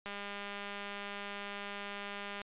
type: click train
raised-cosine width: 0.3 ms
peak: -26 dBFS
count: 477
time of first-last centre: 0.06-2.416 s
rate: 202 Hz
effects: resampled to 8000 Hz